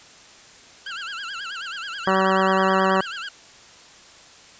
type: tone with vibrato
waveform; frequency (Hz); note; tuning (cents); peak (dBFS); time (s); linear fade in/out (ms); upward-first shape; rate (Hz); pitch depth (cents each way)
25% pulse; 1480; F#6; 0; -26; 0.86-3.29; 5; sine; 9.3; 190
type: harmonic tone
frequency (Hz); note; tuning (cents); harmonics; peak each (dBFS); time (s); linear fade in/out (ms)
190.4; F#3; +50; 1 / 2 / 3 / 4 / 5 / 6 / 7 / 8 / 9 / 10; -24 / -24 / -24 / -26 / -26 / -23 / -29 / -30 / -32 / -32; 2.07-3.01; 2
effects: white hiss -47 dBFS RMS until 4.59 s + resampled to 16000 Hz